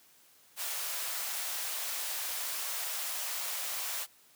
white high-pass noise, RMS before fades -36 dBFS, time 0.56-4.07 s, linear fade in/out 50 ms, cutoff 570 Hz, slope 24 dB/octave, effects white hiss -62 dBFS RMS until 4.35 s + high-pass 100 Hz 12 dB/octave

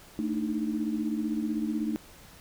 sine tone cluster, 222.5 / 299.3 / 315.2 Hz, A3 / D4 / D#4, +20 / +33 / +23 cents, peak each -30 / -32 / -34 dBFS, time 0.19-1.96 s, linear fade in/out 0 ms, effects pink hiss -52 dBFS RMS until 2.4 s

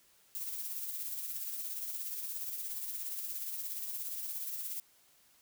violet noise with tremolo, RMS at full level -38 dBFS, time 0.35-4.8 s, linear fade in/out 0 ms, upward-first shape sine, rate 17 Hz, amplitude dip 40%, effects white hiss -66 dBFS RMS until 5.41 s

